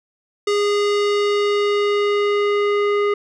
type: tone with low-pass filter sweep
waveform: square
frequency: 410.5 Hz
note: G#4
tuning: 20 cents flat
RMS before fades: -18 dBFS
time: 0.47-3.14 s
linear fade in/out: 5 ms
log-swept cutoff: 6000 to 2000 Hz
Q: 1.1
effects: none